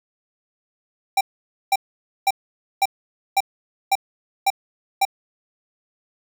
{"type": "tone bursts", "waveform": "square", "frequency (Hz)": 784, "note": "G5", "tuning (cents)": 0, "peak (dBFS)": -15, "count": 8, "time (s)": [1.17, 5.052], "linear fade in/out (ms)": 5, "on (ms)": 39, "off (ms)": 510, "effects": []}